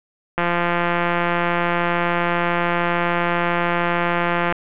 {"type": "click train", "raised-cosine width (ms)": 0.5, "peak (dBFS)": -5, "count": 718, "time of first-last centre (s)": [0.38, 4.525], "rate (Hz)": 173, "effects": ["resampled to 8000 Hz", "7-bit"]}